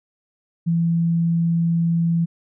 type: tone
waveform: sine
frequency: 167.7 Hz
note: E3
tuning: 30 cents sharp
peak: -16 dBFS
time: 0.66-2.26 s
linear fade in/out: 20 ms
effects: none